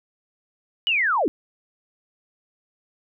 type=linear sweep; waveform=sine; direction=down; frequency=3000 to 243.4 Hz; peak=-18 dBFS; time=0.87-1.28 s; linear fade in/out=0 ms; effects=none